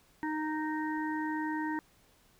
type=harmonic tone; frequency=309.7 Hz; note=D#4; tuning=8 cents flat; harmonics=1 / 3 / 5 / 6; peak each=-33 / -37 / -44 / -41 dBFS; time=0.23-1.79 s; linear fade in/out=0 ms; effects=pink hiss -65 dBFS RMS until 2.39 s